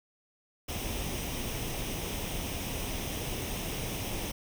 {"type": "noise with comb filter", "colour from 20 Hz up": "pink", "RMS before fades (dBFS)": -35, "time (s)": [0.68, 4.32], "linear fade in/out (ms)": 10, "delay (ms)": 0.34, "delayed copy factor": 0.55, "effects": []}